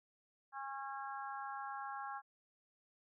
harmonic tone, 272.8 Hz, C#4, 28 cents flat, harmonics 3 / 4 / 5 / 6, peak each -45 / -47 / -49 / -51 dBFS, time 0.52-2.22 s, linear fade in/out 50 ms, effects none

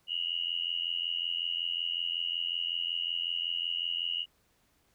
sine tone with amplitude modulation, 2894 Hz, F#7, 39 cents flat, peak -26 dBFS, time 0.07-4.26 s, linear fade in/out 50 ms, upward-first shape sine, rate 85.4 Hz, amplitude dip 95%, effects pink hiss -70 dBFS RMS until 4.94 s

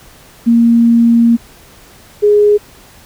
sine tone pair in turn, 233.1 / 415.3 Hz, A#3 / G#4, 0 / 0 cents, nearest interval minor seventh, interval 1000 cents, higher second, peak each -5 dBFS, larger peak neither, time 0.46-1.37 / 2.22-2.58 s, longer first, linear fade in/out 20 ms, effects pink hiss -41 dBFS RMS until 3.05 s

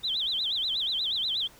sine tone with vibrato, 3520 Hz, A7, in tune, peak -26 dBFS, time 0.03-1.48 s, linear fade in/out 20 ms, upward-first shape sine, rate 8.3 Hz, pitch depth 240 cents each way, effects pink hiss -54 dBFS RMS until 1.59 s

